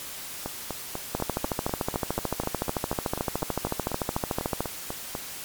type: two click trains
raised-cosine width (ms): 1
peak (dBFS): -16 / -11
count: 20 / 48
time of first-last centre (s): 0.46-5.151 / 1.15-4.606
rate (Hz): 4.05 / 13.6
effects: white hiss -38 dBFS RMS until 5.44 s + MP3 96 kbps